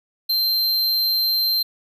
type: tone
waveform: square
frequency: 4139 Hz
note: C8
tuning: 20 cents flat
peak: -18 dBFS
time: 0.29-1.63 s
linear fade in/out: 10 ms
effects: none